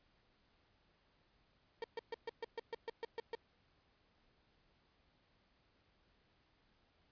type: tone bursts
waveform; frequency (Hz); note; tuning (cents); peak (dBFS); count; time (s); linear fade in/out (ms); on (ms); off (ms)
35% pulse; 459.8; A#4; -24; -38; 11; 1.82-3.351; 2; 21; 130
effects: pink hiss -74 dBFS RMS until 7.11 s + resampled to 11025 Hz